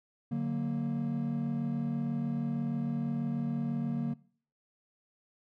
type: chord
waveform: triangle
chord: D augmented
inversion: none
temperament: equal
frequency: 146.83 / 185 / 233.1 Hz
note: D3 / F#3 / A#3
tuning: 0 / 0 / 0 cents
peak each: -32 / -35 / -30 dBFS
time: 0.31-4.14 s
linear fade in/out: 10 ms
effects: noise-tail reverb RT60 0.5 s tail -22 dB re dry + tanh soft clip ceiling -21 dBFS